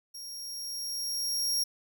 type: tone with level ramp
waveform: sawtooth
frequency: 5588 Hz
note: F8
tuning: in tune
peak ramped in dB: -38 to -23 dBFS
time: 0.14-1.64 s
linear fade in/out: 10 ms
effects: none